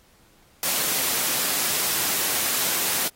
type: high-pass noise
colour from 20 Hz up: white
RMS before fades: -24 dBFS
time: 0.63-3.08 s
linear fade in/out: 2 ms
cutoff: 140 Hz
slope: 12 dB/octave
effects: pink hiss -58 dBFS RMS until 3.15 s + AAC 48 kbps